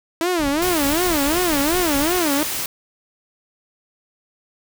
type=tone with vibrato; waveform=sawtooth; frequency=318.3 Hz; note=D#4; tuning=39 cents sharp; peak=-14 dBFS; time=0.21-2.43 s; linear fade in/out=0 ms; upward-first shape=sine; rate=2.7 Hz; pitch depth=240 cents each way
type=noise with tremolo; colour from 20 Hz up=brown; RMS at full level=-31 dBFS; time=0.39-2.18 s; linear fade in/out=5 ms; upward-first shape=square; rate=4.5 Hz; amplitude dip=55%
type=noise; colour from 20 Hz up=white; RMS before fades=-25 dBFS; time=0.62-2.66 s; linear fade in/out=2 ms
effects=none